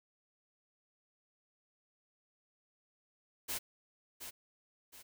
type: noise with echo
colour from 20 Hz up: white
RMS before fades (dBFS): -38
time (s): 3.48-3.59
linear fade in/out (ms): 20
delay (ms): 720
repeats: 2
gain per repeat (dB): -8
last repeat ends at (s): 5.03
effects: none